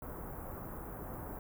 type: band-stop noise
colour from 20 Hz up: pink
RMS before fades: -44 dBFS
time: 0.02-1.39 s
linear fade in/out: 2 ms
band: 1300 to 14000 Hz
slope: 24 dB/octave
effects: none